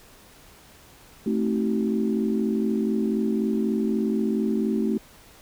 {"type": "chord", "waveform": "sine", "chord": "A diminished seventh", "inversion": "none", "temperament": "just", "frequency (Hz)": [220, 264, 316.8, 380.2], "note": ["A3", "C4", "Eb4", "Gb4"], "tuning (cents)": [0, 16, 31, 47], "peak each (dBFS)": [-23, -29, -29, -28], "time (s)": [1.26, 4.98], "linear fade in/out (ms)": 5, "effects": ["tanh soft clip ceiling -11 dBFS", "pink hiss -51 dBFS RMS until 5.41 s"]}